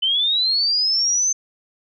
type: linear sweep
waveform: sine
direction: up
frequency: 3014 to 6272 Hz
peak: -16 dBFS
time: 0.02-1.33 s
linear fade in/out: 10 ms
effects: none